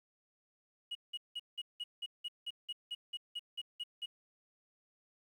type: tone bursts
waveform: sine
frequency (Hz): 2900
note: F#7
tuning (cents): -35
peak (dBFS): -35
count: 15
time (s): 0.91-4.06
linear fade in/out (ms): 10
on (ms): 42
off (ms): 180
effects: tanh soft clip ceiling -36 dBFS + 11-bit